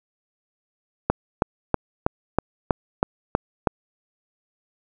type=click train; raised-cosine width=1 ms; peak=-3 dBFS; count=9; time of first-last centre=1.1-3.672 s; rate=3.11 Hz; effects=none